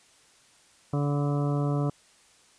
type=harmonic tone with a mistuned harmonic; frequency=144.1 Hz; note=D3; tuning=33 cents flat; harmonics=1 / 2 / 3 / 4 / 5 / 7 / 8 / 9; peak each=-25 / -31 / -35 / -37 / -39 / -42 / -43 / -44 dBFS; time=0.93-1.9 s; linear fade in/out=5 ms; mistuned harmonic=8; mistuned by=+17 cents; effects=white hiss -59 dBFS RMS until 2.58 s + resampled to 22050 Hz